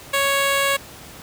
10% pulse tone, 554.4 Hz, C#5, in tune, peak -9 dBFS, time 0.13-0.77 s, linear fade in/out 10 ms, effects pink hiss -40 dBFS RMS until 1.22 s + high-pass 60 Hz 12 dB/octave

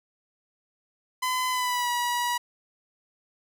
sawtooth tone with pitch glide, 1015 to 967.5 Hz, B5 to B5, +47 to -36 cents, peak -21 dBFS, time 1.22-2.38 s, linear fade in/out 10 ms, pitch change -83 cents, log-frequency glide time 1.49-1.9 s, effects none

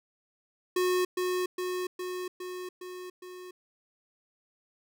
square tone with echo, 364.1 Hz, F#4, 28 cents flat, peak -25 dBFS, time 0.76-1.05 s, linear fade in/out 5 ms, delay 410 ms, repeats 6, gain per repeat -3 dB, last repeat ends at 3.51 s, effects none

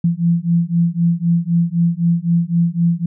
sine beating tone pair, 168.1 / 172 Hz, E3 / F3, +34 / -26 cents, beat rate 3.9 Hz, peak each -16 dBFS, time 0.04-3.06 s, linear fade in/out 5 ms, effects none

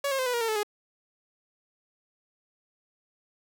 sawtooth tone with pitch steps, 562 / 538.5 / 516 / 494.4 / 473.7 / 453.9 / 434.9 / 416.7 Hz, C#5 / C5 / C5 / B4 / A#4 / A#4 / A4 / G#4, +24 / +50 / -24 / +2 / +28 / -46 / -20 / +6 cents, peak -22 dBFS, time 0.04-0.632 s, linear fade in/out 5 ms, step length 74 ms, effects none

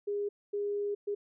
sine tone bursts at uneven times, 408.6 Hz, G#4, 28 cents flat, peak -30 dBFS, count 3, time 0.07-0.29 / 0.53-0.95 / 1.07-1.15 s, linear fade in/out 10 ms, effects none

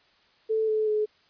sine tone with pitch steps, 440 / 432.9 / 426 Hz, A4 / A4 / G#4, 0 / -28 / +44 cents, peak -22 dBFS, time 0.49-1.06 s, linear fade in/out 20 ms, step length 190 ms, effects white hiss -62 dBFS RMS until 1.29 s + resampled to 11025 Hz

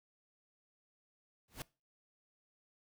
pink noise with exponential growth, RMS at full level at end -39 dBFS, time 1.48-1.62 s, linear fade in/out 2 ms, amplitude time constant 30 ms, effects noise-tail reverb RT60 0.3 s tail -22 dB re dry

